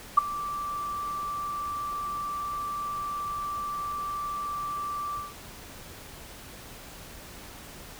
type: tone with ADSR envelope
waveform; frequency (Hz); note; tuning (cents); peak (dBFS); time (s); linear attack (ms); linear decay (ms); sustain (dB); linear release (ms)
sine; 1169; D6; -8; -10; 0.17-5.34; 12; 10; -20; 190
effects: pink hiss -45 dBFS RMS until 7.99 s